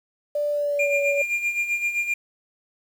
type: tone with pitch glide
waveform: sine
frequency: 587.3 to 567 Hz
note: D5 to C#5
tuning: 0 to +39 cents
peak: -21 dBFS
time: 0.35-1.22 s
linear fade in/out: 5 ms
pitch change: -61 cents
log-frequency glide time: 0.51-0.96 s
type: tone with tremolo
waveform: triangle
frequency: 2400 Hz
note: D7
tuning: 37 cents sharp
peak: -18 dBFS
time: 0.79-2.14 s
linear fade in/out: 5 ms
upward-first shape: sine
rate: 7.7 Hz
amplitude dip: 65%
effects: 8-bit